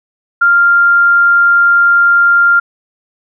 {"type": "tone", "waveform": "sine", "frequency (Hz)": 1395, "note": "F6", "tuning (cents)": -2, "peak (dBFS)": -5, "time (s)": [0.41, 2.6], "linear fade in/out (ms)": 10, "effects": []}